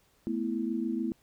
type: chord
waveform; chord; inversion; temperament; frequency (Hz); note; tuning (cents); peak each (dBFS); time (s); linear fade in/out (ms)
sine; A suspended second; none; equal; 220 / 246.9 / 329.6; A3 / B3 / E4; 0 / 0 / 0; -33; 0.27-1.12; 0
effects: pink hiss -67 dBFS RMS until 1.22 s